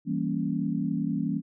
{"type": "chord", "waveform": "sine", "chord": "E diminished seventh", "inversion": "none", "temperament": "equal", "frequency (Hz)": [164.81, 196, 233.1, 277.2], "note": ["E3", "G3", "Bb3", "Db4"], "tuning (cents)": [0, 0, 0, 0], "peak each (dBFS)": -31, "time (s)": [0.05, 1.42], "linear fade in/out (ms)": 50, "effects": []}